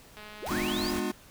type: click train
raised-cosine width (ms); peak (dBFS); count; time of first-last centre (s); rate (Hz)
0.3; -30; 117; 0.17-0.72; 211
type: linear sweep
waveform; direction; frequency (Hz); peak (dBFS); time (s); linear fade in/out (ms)
sine; up; 277.2 to 5060; -34; 0.42-0.91; 10
type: noise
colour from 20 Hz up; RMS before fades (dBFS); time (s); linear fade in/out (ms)
pink; -38; 0.46-1; 5
type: chord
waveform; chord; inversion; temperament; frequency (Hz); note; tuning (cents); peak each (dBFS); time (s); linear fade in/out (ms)
square; G# diminished seventh; none; just; 207.7 / 249.2 / 299 / 358.8; G#3 / B3 / D4 / F4; 0 / +16 / +31 / +47; -35 / -36 / -36 / -34; 0.5-1.12; 10
effects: pink hiss -54 dBFS RMS until 1.3 s